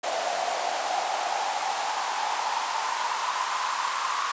pink noise with high-pass filter sweep, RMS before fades -28 dBFS, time 0.03-4.32 s, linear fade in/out 10 ms, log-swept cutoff 670 to 1100 Hz, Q 6.2, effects resampled to 16000 Hz

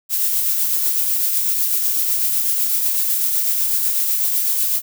violet noise with tremolo, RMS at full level -17 dBFS, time 0.09-4.82 s, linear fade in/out 50 ms, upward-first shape triangle, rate 8 Hz, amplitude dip 35%, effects none

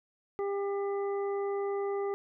harmonic tone, 399.5 Hz, G4, 33 cents sharp, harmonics 1 / 2 / 3 / 5, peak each -30 / -40 / -43 / -50 dBFS, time 0.39-2.14 s, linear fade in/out 0 ms, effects none

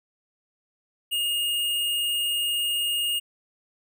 square tone, 2847 Hz, F7, 33 cents sharp, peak -24 dBFS, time 1.11-3.2 s, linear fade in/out 20 ms, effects none

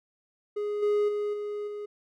triangle tone with level steps, 415.3 Hz, G#4, in tune, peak -26 / -20 / -25 / -29 / -32 dBFS, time 0.56-1.86 s, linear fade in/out 10 ms, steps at 0.82 / 1.08 / 1.33 / 1.67 s, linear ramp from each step 10 ms, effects none

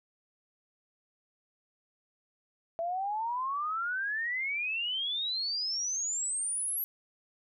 sine exponential sweep, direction up, 659.3 to 11840 Hz, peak -30 dBFS, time 2.79-6.84 s, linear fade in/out 0 ms, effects none

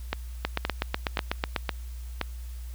two click trains, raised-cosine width 0.3 ms, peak -9 / -10 dBFS, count 10 / 5, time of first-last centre 0.45-1.562 / 0.13-2.213 s, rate 8.09 / 1.92 Hz, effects added 60 Hz sine -35 dBFS peak until 2.74 s + white hiss -54 dBFS RMS until 2.74 s

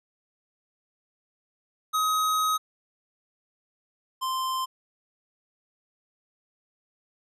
square tone pair in turn, 1264 / 1042 Hz, D#6 / C6, +27 / -7 cents, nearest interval minor third, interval 334 cents, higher first, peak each -23 / -27 dBFS, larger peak first, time 1.93-2.58 / 4.21-4.66 s, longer first, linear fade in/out 20 ms, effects resampled to 32000 Hz

